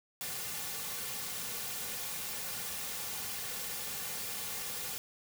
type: noise with comb filter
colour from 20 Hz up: white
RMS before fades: -39 dBFS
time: 0.21-4.98 s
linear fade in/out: 0 ms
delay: 3.1 ms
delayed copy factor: -0.65
effects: none